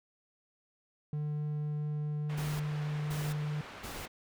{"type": "tone", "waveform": "triangle", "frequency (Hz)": 149.6, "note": "D3", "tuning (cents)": 32, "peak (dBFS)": -30, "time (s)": [1.13, 3.61], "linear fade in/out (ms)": 2}
{"type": "low-pass noise", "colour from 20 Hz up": "white", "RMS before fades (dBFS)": -48, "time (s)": [2.29, 4.08], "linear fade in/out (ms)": 10, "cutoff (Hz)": 2000, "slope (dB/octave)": 12}
{"type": "noise bursts", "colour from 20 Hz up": "pink", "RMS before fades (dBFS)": -43, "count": 3, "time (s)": [2.37, 4.06], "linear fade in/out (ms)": 10, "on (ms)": 230, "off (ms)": 500}
{"effects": []}